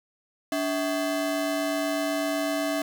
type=ring-modulated tone; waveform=40% pulse; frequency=470 Hz; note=A#4; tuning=14 cents sharp; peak=-21 dBFS; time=0.52-2.82 s; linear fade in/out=2 ms; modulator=181 Hz; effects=none